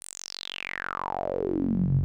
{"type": "tone with band-pass filter sweep", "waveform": "sawtooth", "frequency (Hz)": 46.25, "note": "F#1", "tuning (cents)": 0, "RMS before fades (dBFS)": -29, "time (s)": [0.01, 2.04], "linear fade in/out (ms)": 0, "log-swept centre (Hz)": [9800, 110], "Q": 7.5, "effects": []}